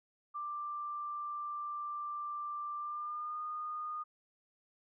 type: tone with pitch glide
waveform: sine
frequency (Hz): 1181 to 1225.5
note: D6 to D#6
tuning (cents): +9 to -27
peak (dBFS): -37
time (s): 0.34-4.04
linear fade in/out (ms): 20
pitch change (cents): +64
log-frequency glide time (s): 2.77-3.41
effects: none